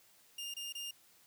sawtooth tone bursts, 2814 Hz, F7, 12 cents sharp, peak -37 dBFS, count 3, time 0.38-0.91 s, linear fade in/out 5 ms, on 160 ms, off 25 ms, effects white hiss -65 dBFS RMS until 1.26 s + high-pass 60 Hz 12 dB/octave

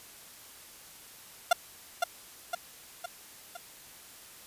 30% pulse tone with echo, 698.5 Hz, F5, in tune, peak -16 dBFS, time 1.51-1.53 s, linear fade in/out 5 ms, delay 510 ms, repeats 4, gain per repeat -5 dB, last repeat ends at 3.57 s, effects white hiss -51 dBFS RMS until 4.46 s + resampled to 32000 Hz

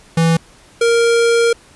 square tone pair in turn, 164.81 / 466.2 Hz, E3 / A#4, 0 / 0 cents, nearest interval octave + tritone, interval 1800 cents, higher second, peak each -11 dBFS, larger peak neither, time 0.17-0.37 / 0.81-1.53 s, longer second, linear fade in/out 5 ms, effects pink hiss -46 dBFS RMS until 1.75 s + resampled to 24000 Hz

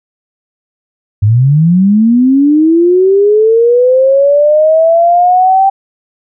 sine linear sweep, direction up, 98.4 to 784 Hz, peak -4 dBFS, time 1.22-5.7 s, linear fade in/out 10 ms, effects none

